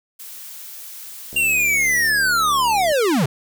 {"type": "noise", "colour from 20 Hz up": "blue", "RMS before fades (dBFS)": -36, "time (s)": [0.19, 2.1], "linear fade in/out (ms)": 10}
{"type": "click train", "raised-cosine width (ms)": 2, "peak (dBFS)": -25, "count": 116, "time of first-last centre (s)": [1.33, 2.918], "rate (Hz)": 72.4}
{"type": "linear sweep", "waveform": "square", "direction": "down", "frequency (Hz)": [2794, 116.54], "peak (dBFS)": -16, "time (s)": [1.36, 3.26], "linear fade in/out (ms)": 5}
{"effects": []}